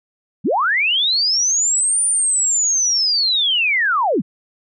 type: linear two-way sweep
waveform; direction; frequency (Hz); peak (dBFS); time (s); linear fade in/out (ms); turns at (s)
sine; up then down; 130.2 to 9380 to 130.2; -14; 0.44-4.22; 20; 2.04
effects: none